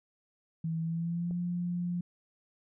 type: tone with pitch glide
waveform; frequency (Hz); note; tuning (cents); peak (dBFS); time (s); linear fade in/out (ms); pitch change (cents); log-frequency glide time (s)
sine; 162.9 to 175.6; E3 to F3; -20 to +10; -30; 0.64-2.01; 5; +130; 0.81-1.37
type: click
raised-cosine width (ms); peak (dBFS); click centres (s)
2; -34; 1.31
effects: none